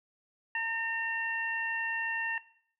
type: harmonic tone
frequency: 911 Hz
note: A#5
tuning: 40 cents flat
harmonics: 1 / 2 / 3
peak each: -38 / -31 / -36 dBFS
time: 0.55-2.38 s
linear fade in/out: 2 ms
effects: noise-tail reverb RT60 0.6 s tail -18 dB re dry